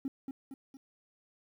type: tone with echo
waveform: triangle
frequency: 269.4 Hz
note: C#4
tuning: 49 cents flat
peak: -28 dBFS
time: 0.05-0.08 s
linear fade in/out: 2 ms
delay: 230 ms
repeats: 3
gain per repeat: -6 dB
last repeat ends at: 0.77 s
effects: tanh soft clip ceiling -29 dBFS + 11-bit